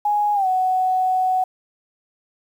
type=tone with pitch glide; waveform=sine; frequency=830.6 to 744.3 Hz; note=G#5 to F#5; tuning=0 to +10 cents; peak=-16 dBFS; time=0.05-1.44 s; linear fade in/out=5 ms; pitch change=-190 cents; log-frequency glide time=0.34-0.47 s; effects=8-bit